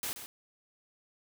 white noise with echo, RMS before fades -36 dBFS, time 0.03-0.13 s, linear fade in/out 0 ms, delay 130 ms, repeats 1, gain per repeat -9 dB, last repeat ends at 0.26 s, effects none

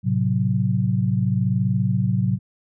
sine chord, F# diminished, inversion first, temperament equal, 110 / 130.81 / 185 Hz, A2 / C3 / F#3, 0 / 0 / 0 cents, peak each -22 dBFS, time 0.03-2.39 s, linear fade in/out 50 ms, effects none

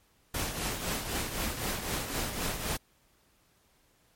pink noise with tremolo, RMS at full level -31 dBFS, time 0.34-2.77 s, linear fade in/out 5 ms, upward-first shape triangle, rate 3.9 Hz, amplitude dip 60%, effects pink hiss -67 dBFS RMS until 4.15 s + MP3 64 kbps

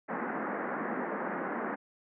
pink band-pass noise, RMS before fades -35 dBFS, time 0.08-1.76 s, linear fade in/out 20 ms, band 190 to 1900 Hz, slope 48 dB/octave, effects none

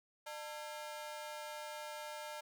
sawtooth ring-modulated tone, 750 Hz, F#5, 23 cents sharp, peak -37 dBFS, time 0.26-2.41 s, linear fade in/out 10 ms, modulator 148 Hz, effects none

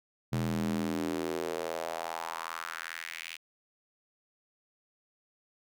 square tone with high-pass filter sweep, 41.2 Hz, E1, in tune, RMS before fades -35 dBFS, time 0.32-3.37 s, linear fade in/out 10 ms, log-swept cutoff 140 to 2600 Hz, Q 2.9, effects none

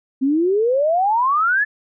sine exponential sweep, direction up, 257.1 to 1760 Hz, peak -14 dBFS, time 0.21-1.65 s, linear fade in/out 20 ms, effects none

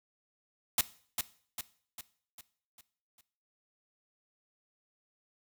white noise with echo, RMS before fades -26 dBFS, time 0.78-0.81 s, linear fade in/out 2 ms, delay 400 ms, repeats 6, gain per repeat -6 dB, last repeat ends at 3.21 s, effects noise-tail reverb RT60 0.5 s tail -17 dB re dry

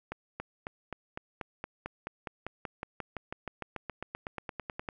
accelerating click train, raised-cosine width 0.5 ms, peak -21 dBFS, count 29, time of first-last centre 0.12-4.888 s, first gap 280 ms, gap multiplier 0.96, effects none

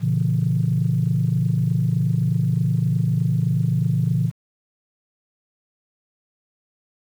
sine chord, A# diminished, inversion none, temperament just, 116.54 / 139.85 / 167.82 Hz, A#2 / C#3 / E3, 0 / +16 / +31 cents, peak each -21 / -21 / -21 dBFS, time 0-4.32 s, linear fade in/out 50 ms, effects tanh soft clip ceiling -9 dBFS + 8-bit

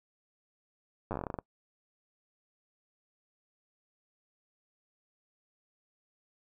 slowing click train, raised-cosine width 1 ms, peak -21 dBFS, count 13, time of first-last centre 1.11-1.388 s, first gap 9 ms, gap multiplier 1.16, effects noise-tail reverb RT60 0.1 s tail -24 dB re dry

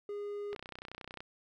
triangle tone, 410 Hz, G#4, 22 cents flat, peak -35 dBFS, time 0.09-0.55 s, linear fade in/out 2 ms
click train, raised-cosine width 0.3 ms, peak -28 dBFS, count 22, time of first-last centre 0.53-1.205 s, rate 31.1 Hz
effects none

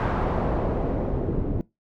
pink noise with low-pass filter sweep, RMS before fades -25 dBFS, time 0-1.61 s, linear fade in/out 0 ms, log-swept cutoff 1200 to 330 Hz, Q 1.1, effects noise-tail reverb RT60 0.2 s tail -21 dB re dry

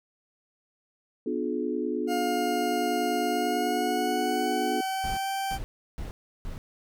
sine chord, B diminished seventh, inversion none, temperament just, 246.9 / 296.3 / 355.6 / 426.7 Hz, B3 / D4 / F4 / Ab4, 0 / +15 / +31 / +47 cents, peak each -32 dBFS, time 1.26-4.81 s, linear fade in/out 5 ms
40% pulse tone with pitch glide, 710 to 778.7 Hz, F5 to G5, +28 to -12 cents, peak -27 dBFS, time 2.07-5.59 s, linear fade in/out 50 ms, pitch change +160 cents, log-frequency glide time 3.29-5.29 s
brown noise bursts, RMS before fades -35 dBFS, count 4, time 5.04-6.58 s, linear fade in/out 0 ms, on 130 ms, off 340 ms
effects none

